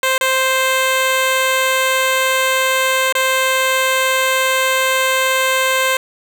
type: tone with dropouts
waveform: 10% pulse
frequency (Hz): 523.3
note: C5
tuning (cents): 0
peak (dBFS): -5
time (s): 0.03-5.97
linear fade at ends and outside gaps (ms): 2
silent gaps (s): 0.18-0.21 / 3.125-3.151
effects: none